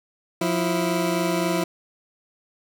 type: tone pair together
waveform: 20% pulse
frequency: 176.68 / 329.6 Hz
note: F3 / E4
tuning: +20 / 0 cents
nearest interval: major seventh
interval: 1080 cents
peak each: -19 dBFS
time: 0.41-1.64 s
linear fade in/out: 5 ms
effects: none